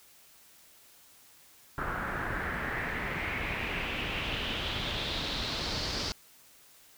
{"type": "noise with low-pass filter sweep", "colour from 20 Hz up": "pink", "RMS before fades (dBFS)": -34, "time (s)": [1.78, 6.12], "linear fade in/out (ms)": 0, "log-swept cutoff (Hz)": [1400, 5000], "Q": 3.9, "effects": ["white hiss -58 dBFS RMS until 6.97 s"]}